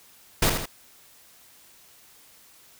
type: noise with echo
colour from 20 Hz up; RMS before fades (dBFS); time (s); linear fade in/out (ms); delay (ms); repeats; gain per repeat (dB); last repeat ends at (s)
pink; -20; 0.42-0.5; 5; 79; 2; -6; 0.658
effects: white hiss -54 dBFS RMS until 2.79 s